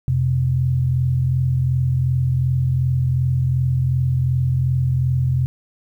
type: tone pair together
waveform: sine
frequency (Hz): 85.7 / 128.4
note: F2 / C3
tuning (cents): -32 / -32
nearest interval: perfect fifth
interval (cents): 700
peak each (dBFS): -23 / -16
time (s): 0.08-5.46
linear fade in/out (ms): 0
effects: 9-bit